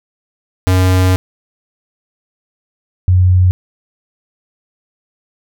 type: tone pair in turn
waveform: square / sine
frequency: 92.5 / 91.33 Hz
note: F#2 / F#2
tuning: 0 / -22 cents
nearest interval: unison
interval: 22 cents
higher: first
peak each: -9 / -6 dBFS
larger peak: second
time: 0.67-1.16 / 3.08-3.51 s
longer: first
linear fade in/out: 0 ms
effects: none